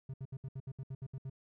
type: tone bursts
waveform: triangle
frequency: 132.9 Hz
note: C3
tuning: 27 cents sharp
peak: -37 dBFS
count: 11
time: 0.09-1.298 s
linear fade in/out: 5 ms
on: 48 ms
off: 68 ms
effects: none